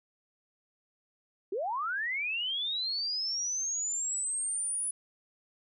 sine linear sweep, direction up, 349.2 to 9956 Hz, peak -30 dBFS, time 1.52-4.91 s, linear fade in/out 5 ms, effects none

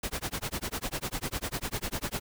pink noise with tremolo, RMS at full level -31 dBFS, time 0.03-2.2 s, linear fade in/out 5 ms, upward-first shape sine, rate 10 Hz, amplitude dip 100%, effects none

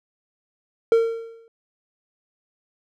triangle tone with exponential decay, 456.9 Hz, A#4, 35 cents flat, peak -9 dBFS, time 0.92-1.48 s, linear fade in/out 1 ms, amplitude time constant 120 ms, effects none

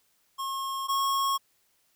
square tone pair in turn, 1080 / 1093.2 Hz, C#6 / C#6, -45 / -24 cents, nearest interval unison, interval 21 cents, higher second, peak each -31 / -25 dBFS, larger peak second, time 0.38-0.88 / 0.88-1.38 s, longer neither, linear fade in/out 20 ms, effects white hiss -69 dBFS RMS until 1.95 s

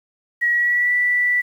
sine tone with pitch glide, 1912 to 1965.8 Hz, A#6 to B6, +43 to -9 cents, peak -15 dBFS, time 0.41-1.42 s, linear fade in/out 20 ms, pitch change +48 cents, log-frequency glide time 0.52-0.93 s, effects 8-bit

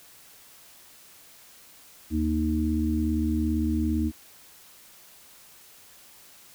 harmonic tone, 77.6 Hz, D#2, 4 cents flat, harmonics 1 / 3 / 4, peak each -27 / -27 / -27 dBFS, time 2.1-4.12 s, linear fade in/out 50 ms, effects white hiss -52 dBFS RMS until 6.54 s

